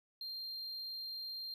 triangle tone, 4186 Hz, C8, in tune, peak -40 dBFS, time 0.21-1.54 s, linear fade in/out 2 ms, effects none

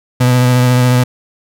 35% pulse tone with vibrato, 124.9 Hz, B2, 20 cents sharp, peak -6 dBFS, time 0.2-1.04 s, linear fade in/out 10 ms, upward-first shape triangle, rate 14 Hz, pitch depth 24 cents each way, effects none

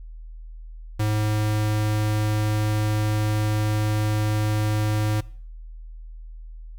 square tone, 106.6 Hz, G#2, 46 cents sharp, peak -21 dBFS, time 0.99-5.21 s, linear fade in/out 10 ms, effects noise-tail reverb RT60 0.5 s tail -21 dB re dry + added 40 Hz sine -36 dBFS peak until 6.78 s

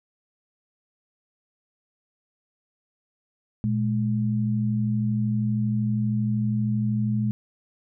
sine tone pair together, 118.26 / 211 Hz, A#2 / G#3, +25 / +28 cents, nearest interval minor seventh, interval 1003 cents, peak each -24 dBFS, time 3.64-7.31 s, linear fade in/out 0 ms, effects none

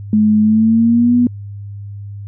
sine tone with pitch glide, 213.1 to 243.4 Hz, G#3 to B3, +45 to -25 cents, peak -8 dBFS, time 0.13-1.27 s, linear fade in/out 2 ms, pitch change +230 cents, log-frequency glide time 0.42-1.15 s, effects added 101 Hz sine -26 dBFS peak until 2.27 s

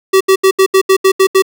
square tone bursts, 383.1 Hz, G4, 40 cents flat, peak -6 dBFS, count 9, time 0.13-1.423 s, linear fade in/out 10 ms, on 77 ms, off 75 ms, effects none

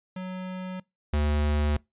square tone pair in turn, 185 / 74.21 Hz, F#3 / D2, 0 / +19 cents, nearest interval octave + major third, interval 1581 cents, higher first, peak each -33 / -23 dBFS, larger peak second, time 0.16-0.8 / 1.13-1.77 s, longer neither, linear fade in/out 5 ms, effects noise-tail reverb RT60 0.2 s tail -24 dB re dry + resampled to 8000 Hz

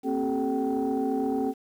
sine tone cluster, 232.7 / 266.7 / 383.7 / 432.4 / 768 Hz, A#3 / C4 / G4 / A4 / G5, -3 / +33 / -37 / -30 / -36 cents, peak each -33 / -26 / -33 / -30 / -32 dBFS, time 0.03-1.54 s, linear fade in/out 50 ms, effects tanh soft clip ceiling -17 dBFS + 9-bit

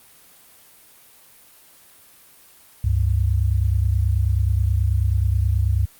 sine tone pair together, 69.26 / 98.6 Hz, C#2 / G2, -1 / +11 cents, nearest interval tritone, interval 612 cents, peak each -19 dBFS, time 2.84-5.86 s, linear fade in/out 5 ms, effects white hiss -50 dBFS RMS until 5.99 s + Opus 32 kbps

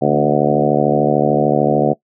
harmonic tone with a mistuned harmonic, 73.42 Hz, D2, in tune, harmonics 2 / 3 / 4 / 5 / 6 / 7 / 8 / 9 / 10, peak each -20 / -20 / -20 / -20 / -20 / -20 / -20 / -20 / -20 dBFS, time 0.01-1.94 s, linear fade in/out 20 ms, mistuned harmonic 3, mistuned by +20 cents, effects noise-tail reverb RT60 0.1 s tail -21 dB re dry

